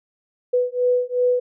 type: beating tone pair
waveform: sine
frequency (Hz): 493.9 / 496.6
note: B4 / B4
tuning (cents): 0 / +9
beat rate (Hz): 2.7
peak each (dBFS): -20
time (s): 0.53-1.4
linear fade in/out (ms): 10
effects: none